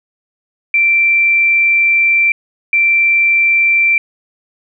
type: tone bursts at uneven times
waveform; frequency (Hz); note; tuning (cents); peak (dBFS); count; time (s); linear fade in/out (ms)
sine; 2349; D7; 0; -8; 2; 0.74-2.32 / 2.73-3.98; 2
effects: none